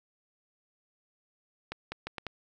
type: accelerating click train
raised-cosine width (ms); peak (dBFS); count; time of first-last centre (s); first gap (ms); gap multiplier
0.3; -20; 5; 1.72-2.267; 200; 0.75
effects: none